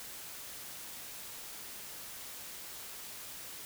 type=silence; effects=white hiss -46 dBFS RMS until 3.65 s